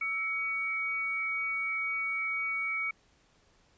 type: tone pair together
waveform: sine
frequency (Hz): 1316.6 / 2249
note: E6 / C#7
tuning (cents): -3 / +24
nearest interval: major sixth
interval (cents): 927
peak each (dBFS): -39 / -30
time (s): 0.01-2.91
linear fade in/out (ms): 5
effects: pink hiss -66 dBFS RMS until 3.77 s + resampled to 16000 Hz